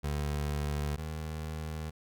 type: tone pair in turn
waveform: 25% pulse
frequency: 73.42 / 78.08 Hz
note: D2 / D#2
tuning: 0 / +7 cents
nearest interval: minor second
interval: 107 cents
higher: second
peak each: -27 / -32 dBFS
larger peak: first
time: 0.03-0.97 / 0.97-1.91 s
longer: neither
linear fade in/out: 20 ms
effects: none